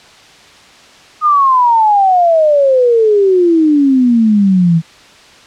sine exponential sweep, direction down, 1244.5 to 160 Hz, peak -6 dBFS, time 1.21-4.82 s, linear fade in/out 50 ms, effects white hiss -40 dBFS RMS until 5.46 s + low-pass 5000 Hz 12 dB/octave

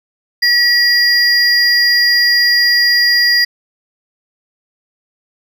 triangle tone pair together, 1920 / 4838 Hz, B6 / D#8, -49 / -49 cents, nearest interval octave + major third, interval 1600 cents, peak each -10 dBFS, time 0.42-3.45 s, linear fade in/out 10 ms, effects none

